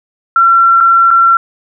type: tone with dropouts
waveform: sine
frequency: 1359 Hz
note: F6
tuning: 48 cents flat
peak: -4 dBFS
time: 0.36-1.37 s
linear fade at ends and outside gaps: 2 ms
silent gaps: 0.804-0.808 / 1.106-1.111 s
effects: none